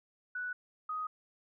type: tone pair in turn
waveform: sine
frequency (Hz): 1480 / 1251.4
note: F#6 / D#6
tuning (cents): 0 / +10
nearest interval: minor third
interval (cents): 290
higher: first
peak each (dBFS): -35 / -34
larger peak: second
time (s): 0.35-0.53 / 0.89-1.07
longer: neither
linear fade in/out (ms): 5
effects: none